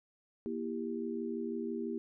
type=chord; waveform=sine; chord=E diminished; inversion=second; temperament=just; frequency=237.3 / 329.6 / 395.6 Hz; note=Bb3 / E4 / G4; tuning=+31 / 0 / +16 cents; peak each=-38 / -40 / -39 dBFS; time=0.46-1.98 s; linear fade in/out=0 ms; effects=none